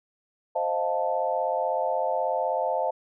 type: chord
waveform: sine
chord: F dominant seventh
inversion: second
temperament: equal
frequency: 523.3 / 622.3 / 698.5 / 880 Hz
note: C5 / Eb5 / F5 / A5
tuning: 0 / 0 / 0 / 0 cents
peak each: -29 dBFS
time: 0.55-2.91 s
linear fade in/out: 10 ms
effects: none